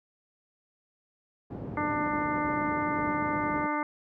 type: band-pass noise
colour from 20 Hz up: pink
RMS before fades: -38 dBFS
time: 1.5-3.67 s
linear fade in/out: 10 ms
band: 120 to 420 Hz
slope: 12 dB/octave
type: harmonic tone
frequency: 297.8 Hz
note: D4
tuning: 24 cents sharp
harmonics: 1 / 2 / 3 / 4 / 5 / 6 / 7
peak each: -32 / -37 / -32 / -33 / -39 / -44 / -37 dBFS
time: 1.77-3.83 s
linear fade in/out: 2 ms
effects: none